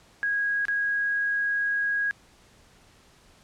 sine tone with dropouts, 1647 Hz, G#6, 15 cents flat, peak -23 dBFS, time 0.23-2.11 s, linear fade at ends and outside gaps 0 ms, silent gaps 0.653-0.683 s, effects pink hiss -57 dBFS RMS until 3.43 s + low-pass 9000 Hz 12 dB/octave

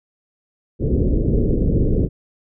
pink low-pass noise, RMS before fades -17 dBFS, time 0.79-2.09 s, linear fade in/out 50 ms, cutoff 480 Hz, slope 48 dB/octave, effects none

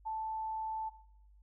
sine tone, 879 Hz, A5, 2 cents flat, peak -35 dBFS, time 0.05-0.9 s, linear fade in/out 20 ms, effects noise-tail reverb RT60 0.8 s tail -17 dB re dry + added 50 Hz sine -58 dBFS peak until 1.42 s

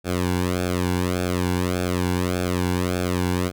sawtooth tone with flanger, 90 Hz, F#2, 47 cents flat, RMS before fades -23 dBFS, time 0.04-3.52 s, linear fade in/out 50 ms, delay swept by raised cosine 1 to 1.62 ms, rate 1.7 Hz, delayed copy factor -0.85, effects none

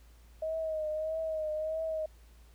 sine tone with vibrato, 629 Hz, D#5, 19 cents sharp, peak -31 dBFS, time 0.42-2.06 s, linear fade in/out 5 ms, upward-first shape triangle, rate 1.6 Hz, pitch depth 50 cents each way, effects added 57 Hz sine -54 dBFS peak until 2.54 s + pink hiss -65 dBFS RMS until 2.54 s

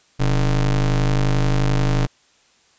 square ring-modulated tone, 76.1 Hz, D#2, 38 cents flat, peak -13 dBFS, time 0.19-2.07 s, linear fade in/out 20 ms, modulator 50.4 Hz, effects white hiss -57 dBFS RMS until 2.78 s + resampled to 16000 Hz

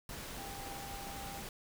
sine tone in noise, 794 Hz, G5, 22 cents sharp, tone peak -47 dBFS, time 0.38-1.41 s, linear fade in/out 2 ms, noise pink, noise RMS -45 dBFS, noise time 0.09-1.49 s, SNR -5 dB, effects none

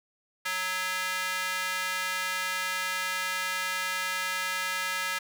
square tone with high-pass filter, 185 Hz, F#3, in tune, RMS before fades -31 dBFS, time 0.45-5.19 s, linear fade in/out 10 ms, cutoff 1600 Hz, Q 1.7, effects none

